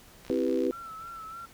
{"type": "click train", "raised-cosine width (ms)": 0.2, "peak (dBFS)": -30, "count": 28, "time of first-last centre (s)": [0.25, 0.667], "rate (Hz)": 64.8}
{"type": "chord", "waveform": "sine", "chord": "C major seventh", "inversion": "none", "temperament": "equal", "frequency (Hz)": [261.6, 329.6, 392, 493.9], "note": ["C4", "E4", "G4", "B4"], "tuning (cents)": [0, 0, 0, 0], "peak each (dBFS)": -30, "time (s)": [0.3, 0.71], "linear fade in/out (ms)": 0}
{"type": "tone with vibrato", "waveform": "sine", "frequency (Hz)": 1333, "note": "E6", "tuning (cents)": 19, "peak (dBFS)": -39, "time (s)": [0.72, 1.46], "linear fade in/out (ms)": 10, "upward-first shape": "sine", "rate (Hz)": 3.3, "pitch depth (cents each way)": 47}
{"effects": ["pink hiss -54 dBFS RMS until 1.53 s"]}